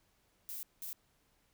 violet noise bursts at uneven times, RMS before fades -43 dBFS, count 2, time 0.49-0.63 / 0.82-0.93 s, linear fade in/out 0 ms, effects pink hiss -73 dBFS RMS until 1.53 s

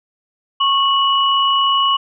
sine tone pair together, 1100 / 2937 Hz, C#6 / F#7, -14 / -13 cents, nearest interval octave + perfect fourth, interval 1701 cents, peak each -14 / -16 dBFS, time 0.6-1.97 s, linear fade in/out 10 ms, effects none

